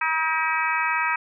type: harmonic tone with a mistuned harmonic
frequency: 318.8 Hz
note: D#4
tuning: 42 cents sharp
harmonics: 3 / 4 / 5 / 6 / 7 / 8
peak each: -26 / -27 / -28 / -29 / -29 / -30 dBFS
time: 0.01-1.16 s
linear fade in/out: 5 ms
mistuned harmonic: 7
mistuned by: +51 cents
effects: none